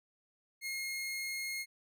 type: tone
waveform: sawtooth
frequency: 2149 Hz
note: C7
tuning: 46 cents sharp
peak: -33 dBFS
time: 0.61-1.66 s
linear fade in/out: 50 ms
effects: none